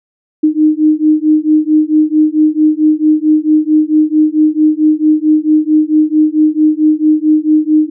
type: beating tone pair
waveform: sine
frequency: 305.7 / 310.2 Hz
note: D#4 / D#4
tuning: -30 / -5 cents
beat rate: 4.5 Hz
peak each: -10 dBFS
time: 0.43-7.9 s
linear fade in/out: 10 ms
effects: none